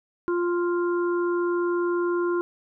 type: harmonic tone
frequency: 349.2 Hz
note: F4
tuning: in tune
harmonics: 1 / 3 / 4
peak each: -22 / -32 / -34 dBFS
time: 0.28-2.41 s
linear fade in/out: 0 ms
effects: none